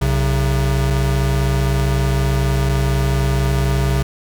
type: tone pair together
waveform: square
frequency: 63.2 / 134.23 Hz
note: B1 / C3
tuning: +41 / +45 cents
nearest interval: octave + minor second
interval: 1304 cents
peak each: -18 dBFS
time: 0.01-4.03 s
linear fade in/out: 10 ms
effects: none